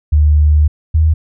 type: tone pair in turn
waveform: sine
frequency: 75.1 / 78.92 Hz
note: D2 / D#2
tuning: +39 / +25 cents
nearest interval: minor second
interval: 86 cents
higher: second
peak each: -6 / -7 dBFS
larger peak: first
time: 0.12-0.68 / 0.94-1.14 s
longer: first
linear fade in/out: 10 ms
effects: none